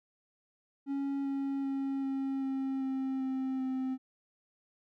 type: tone with pitch steps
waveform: triangle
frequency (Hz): 277.2 / 274.8 / 272.4 / 270.1 / 267.8 / 265.4 / 263.2 / 260.9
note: C#4 / C#4 / C#4 / C#4 / C4 / C4 / C4 / C4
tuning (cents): 0 / -15 / -30 / -45 / +40 / +25 / +10 / -5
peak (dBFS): -29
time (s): 0.86-3.98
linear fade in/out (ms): 50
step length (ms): 390
effects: none